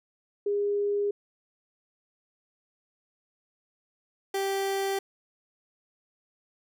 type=tone pair in turn; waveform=sine / 30% pulse; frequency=407.8 / 391 Hz; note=G#4 / G4; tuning=-32 / -4 cents; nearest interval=minor second; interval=72 cents; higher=first; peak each=-24 dBFS; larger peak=neither; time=0.46-1.11 / 4.34-4.99 s; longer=neither; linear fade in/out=5 ms; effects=none